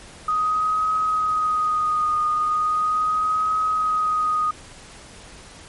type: tone with vibrato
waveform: sine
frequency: 1248 Hz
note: D#6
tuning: 5 cents sharp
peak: -18 dBFS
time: 0.28-4.51 s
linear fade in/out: 5 ms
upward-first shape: triangle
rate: 0.38 Hz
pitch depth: 28 cents each way
effects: pink hiss -43 dBFS RMS until 5.68 s + MP3 48 kbps